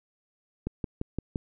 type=click train; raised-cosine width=3 ms; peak=-17 dBFS; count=5; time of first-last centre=0.67-1.358 s; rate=5.81 Hz; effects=none